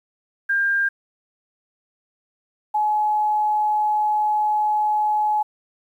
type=tone pair in turn; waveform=sine; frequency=1600 / 847.6 Hz; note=G6 / G#5; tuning=+35 / +35 cents; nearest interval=major seventh; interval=1100 cents; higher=first; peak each=-17 dBFS; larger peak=neither; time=0.49-0.89 / 2.74-5.43 s; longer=second; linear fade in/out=10 ms; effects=9-bit